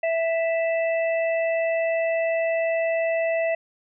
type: harmonic tone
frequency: 659.3 Hz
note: E5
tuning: in tune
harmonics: 1 / 3 / 4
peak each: -21 / -31 / -33 dBFS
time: 0.03-3.55 s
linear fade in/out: 5 ms
effects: none